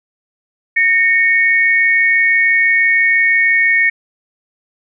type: tone pair together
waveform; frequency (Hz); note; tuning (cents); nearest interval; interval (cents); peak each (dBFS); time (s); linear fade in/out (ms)
sine; 1843 / 2217; A#6 / C#7; -20 / 0; minor third; 320; -12 / -12; 0.76-3.9; 10
effects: none